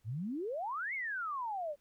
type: exponential two-way sweep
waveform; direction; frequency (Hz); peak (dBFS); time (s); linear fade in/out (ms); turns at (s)
sine; up then down; 98 to 2235 to 558; -35; 0.04-1.76; 50; 0.94
effects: pink hiss -75 dBFS RMS until 1.8 s